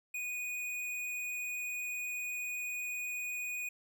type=tone with hard clipping; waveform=sine; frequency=2473 Hz; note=D#7; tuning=11 cents flat; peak=-37 dBFS; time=0.14-3.69 s; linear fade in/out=5 ms; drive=17 dB; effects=none